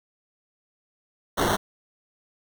white noise with sample-and-hold, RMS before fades -23 dBFS, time 1.37-1.57 s, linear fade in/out 20 ms, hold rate 2450 Hz, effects none

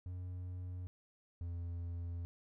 triangle tone pair in turn, 90.3 / 86.01 Hz, F#2 / F2, -42 / -26 cents, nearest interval minor second, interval 84 cents, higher first, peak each -39 / -37 dBFS, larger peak second, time 0.06-0.87 / 1.41-2.25 s, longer second, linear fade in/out 0 ms, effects none

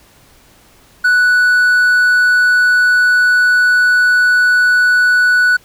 triangle tone, 1480 Hz, F#6, in tune, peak -6 dBFS, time 1.04-5.57 s, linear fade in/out 10 ms, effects pink hiss -47 dBFS RMS until 5.64 s

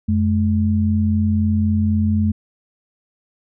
sine tone pair together, 89.79 / 213.7 Hz, F2 / G#3, +49 / +50 cents, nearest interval octave + minor third, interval 1501 cents, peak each -17 dBFS, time 0.08-2.32 s, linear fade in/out 10 ms, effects none

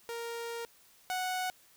sawtooth tone pair in turn, 466.2 / 738.6 Hz, A#4 / F#5, 0 / -3 cents, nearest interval minor sixth, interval 797 cents, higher second, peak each -33 / -28 dBFS, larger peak second, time 0.09-0.65 / 1.1-1.5 s, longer first, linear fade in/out 0 ms, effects white hiss -62 dBFS RMS until 1.76 s

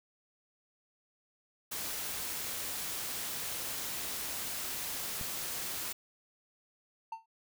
white noise, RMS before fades -38 dBFS, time 1.71-5.93 s, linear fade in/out 10 ms
click, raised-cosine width 5 ms, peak -30 dBFS, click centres 5.213 s
triangle tone with exponential decay, 900 Hz, A5, 39 cents sharp, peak -32 dBFS, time 7.12-7.26 s, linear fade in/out 5 ms, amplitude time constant 29 ms
effects none

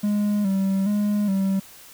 triangle tone with vibrato, 200.1 Hz, G3, 36 cents sharp, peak -17 dBFS, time 0.03-1.6 s, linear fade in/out 10 ms, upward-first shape square, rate 1.2 Hz, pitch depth 59 cents each way, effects white hiss -46 dBFS RMS until 1.93 s

